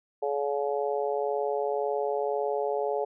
harmonic tone, 141.9 Hz, C#3, 41 cents sharp, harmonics 3 / 4 / 5 / 6, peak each -29 / -31 / -33 / -35 dBFS, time 0.22-3.05 s, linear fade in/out 10 ms, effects none

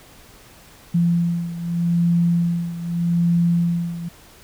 sine beating tone pair, 170.9 / 171.72 Hz, F3 / F3, -37 / -29 cents, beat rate 0.82 Hz, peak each -18 / -22 dBFS, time 0.94-4.09 s, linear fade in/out 10 ms, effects pink hiss -47 dBFS RMS until 4.43 s

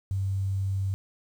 sine tone with quantisation, 96.8 Hz, G2, 21 cents flat, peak -25 dBFS, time 0.11-0.94 s, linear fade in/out 0 ms, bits 9, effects none

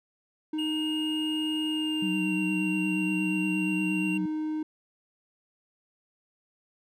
triangle tone, 309.6 Hz, D#4, 9 cents flat, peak -26 dBFS, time 0.53-4.63 s, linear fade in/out 5 ms
triangle tone with pitch glide, 2845 to 2759 Hz, F7 to F7, +31 to -22 cents, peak -30 dBFS, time 0.58-4.18 s, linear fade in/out 10 ms, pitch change -53 cents, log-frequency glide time 1.68-2.29 s
sine tone with vibrato, 188 Hz, F#3, 28 cents sharp, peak -29 dBFS, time 2.02-4.26 s, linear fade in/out 5 ms, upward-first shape sine, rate 8.5 Hz, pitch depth 54 cents each way
effects none

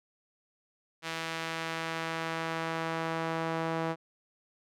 sawtooth tone with band-pass filter sweep, 163.3 Hz, E3, 16 cents flat, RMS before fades -34 dBFS, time 1.02-3.96 s, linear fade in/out 50 ms, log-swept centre 2700 to 790 Hz, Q 0.71, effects none

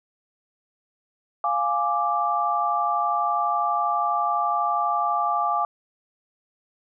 sine chord, D diminished, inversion first, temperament equal, 698.5 / 830.6 / 1174.7 Hz, F5 / Ab5 / D6, 0 / 0 / 0 cents, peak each -26 / -26 / -23 dBFS, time 1.44-5.65 s, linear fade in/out 2 ms, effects none

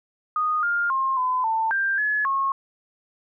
sine tone with pitch steps, 1237 / 1407 / 1065 / 1014 / 892 / 1585 / 1703 / 1088 Hz, D#6 / F6 / C6 / B5 / A5 / G6 / G#6 / C#6, -10 / +12 / +30 / +45 / +23 / +19 / +43 / -33 cents, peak -20 dBFS, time 0.36-2.52 s, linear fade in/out 2 ms, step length 270 ms, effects none

